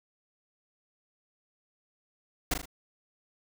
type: noise with echo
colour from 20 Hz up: pink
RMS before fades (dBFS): -27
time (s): 2.51-2.54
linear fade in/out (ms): 5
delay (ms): 39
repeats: 3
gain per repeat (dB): -6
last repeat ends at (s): 2.657
effects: none